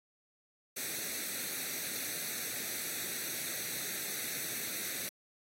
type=noise with comb filter; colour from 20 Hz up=white; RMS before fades=-38 dBFS; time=0.76-5.09 s; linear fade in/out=10 ms; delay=0.49 ms; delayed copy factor=+0.7; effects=high-pass 150 Hz 12 dB/octave + AAC 48 kbps